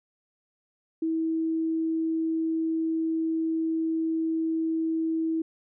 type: tone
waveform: sine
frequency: 323.5 Hz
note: E4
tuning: 32 cents flat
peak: -24 dBFS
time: 1.02-5.42 s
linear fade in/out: 5 ms
effects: none